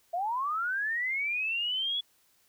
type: linear sweep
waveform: sine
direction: up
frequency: 660 to 3409 Hz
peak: -28 dBFS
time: 0.13-2.01 s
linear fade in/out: 10 ms
effects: white hiss -67 dBFS RMS until 2.48 s